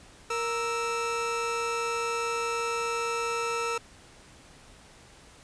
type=tone pair together; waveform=30% pulse; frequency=466.2 / 1318.6 Hz; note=A#4 / E6; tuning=0 / 0 cents; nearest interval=octave + tritone; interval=1800 cents; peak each=-28 dBFS; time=0.3-3.78 s; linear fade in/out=5 ms; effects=pink hiss -53 dBFS RMS until 5.43 s + resampled to 22050 Hz